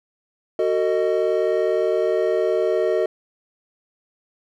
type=tone cluster; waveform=triangle; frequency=372.3 / 451.9 / 621 Hz; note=F#4 / A4 / D#5; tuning=+11 / +46 / -3 cents; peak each=-20 dBFS; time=0.59-3.06 s; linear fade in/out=2 ms; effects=none